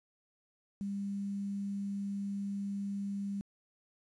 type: tone with quantisation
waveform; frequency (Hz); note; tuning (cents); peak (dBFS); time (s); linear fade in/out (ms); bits
sine; 199.6; G3; +32; -34; 0.81-3.41; 0; 10
effects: resampled to 22050 Hz